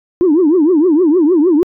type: tone with vibrato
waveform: sine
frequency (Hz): 329.6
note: E4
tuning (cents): 0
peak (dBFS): -6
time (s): 0.21-1.63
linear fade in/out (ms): 0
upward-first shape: triangle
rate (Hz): 6.5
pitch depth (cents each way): 280
effects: tanh soft clip ceiling -4 dBFS